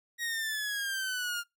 sawtooth exponential sweep, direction down, 1897 to 1400 Hz, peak -28 dBFS, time 0.18-1.44 s, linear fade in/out 50 ms, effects noise-tail reverb RT60 0.2 s tail -25 dB re dry

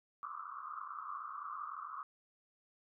pink band-pass noise, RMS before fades -45 dBFS, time 0.23-2.03 s, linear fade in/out 0 ms, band 1100 to 1300 Hz, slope 96 dB/octave, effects none

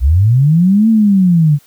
sine linear two-way sweep, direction up then down, 57.9 to 227.2 to 140.7 Hz, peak -6 dBFS, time 0-1.59 s, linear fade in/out 50 ms, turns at 0.89 s, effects white hiss -49 dBFS RMS until 1.66 s

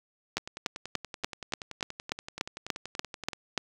two click trains, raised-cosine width 0.2 ms, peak -10 / -21 dBFS, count 12 / 32, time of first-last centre 0.37-3.577 / 0.38-3.332 s, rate 3.43 / 10.5 Hz, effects high-pass 80 Hz 12 dB/octave + 7-bit

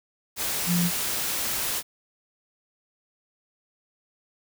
sine tone in noise, 174.61 Hz, F3, in tune, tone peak -21 dBFS, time 0.66-0.91 s, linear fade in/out 50 ms, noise white, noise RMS -28 dBFS, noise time 0.36-1.83 s, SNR +4 dB, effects none

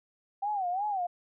sine tone with vibrato, 772 Hz, G5, 27 cents flat, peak -28 dBFS, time 0.42-1.07 s, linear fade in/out 10 ms, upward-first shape sine, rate 2.8 Hz, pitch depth 160 cents each way, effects none

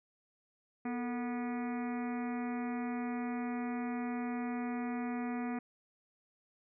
harmonic tone with a mistuned harmonic, 243.7 Hz, B3, 23 cents flat, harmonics 1 / 2 / 3 / 4 / 5 / 6 / 7 / 8 / 9 / 10, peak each -35 / -46 / -44 / -51 / -50 / -54 / -55 / -52 / -54 / -56 dBFS, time 0.85-5.59 s, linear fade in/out 5 ms, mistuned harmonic 2, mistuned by -140 cents, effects none

